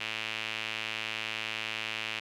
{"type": "tone with band-pass filter", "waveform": "sawtooth", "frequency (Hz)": 110, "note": "A2", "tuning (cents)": 0, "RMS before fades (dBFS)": -36, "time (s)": [0, 2.2], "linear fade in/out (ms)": 10, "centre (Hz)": 2700, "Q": 3.2, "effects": []}